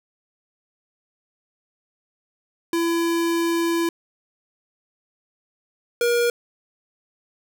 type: tone pair in turn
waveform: square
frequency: 336.2 / 476 Hz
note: E4 / A#4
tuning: +34 / +36 cents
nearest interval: tritone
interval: 602 cents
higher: second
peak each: -20 / -18 dBFS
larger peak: second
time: 2.73-3.89 / 6.01-6.3 s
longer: first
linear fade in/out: 2 ms
effects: none